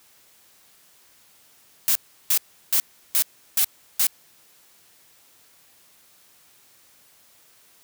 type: noise bursts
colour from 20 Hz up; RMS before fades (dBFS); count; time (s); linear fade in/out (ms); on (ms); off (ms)
blue; -19; 6; 1.88-4.068; 0; 73; 350
effects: white hiss -56 dBFS RMS until 7.83 s + high-pass 60 Hz 12 dB/octave